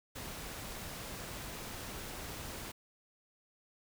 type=noise; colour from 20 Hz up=pink; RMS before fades=-44 dBFS; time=0.15-2.72 s; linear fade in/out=10 ms; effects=none